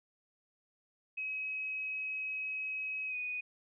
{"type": "tone with pitch glide", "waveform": "sine", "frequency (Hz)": [2549, 2484], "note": ["D#7", "D#7"], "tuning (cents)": [41, -3], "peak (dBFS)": -35, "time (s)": [1.17, 3.41], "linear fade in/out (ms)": 10, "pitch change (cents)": -44, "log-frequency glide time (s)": [3.08, 3.16], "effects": []}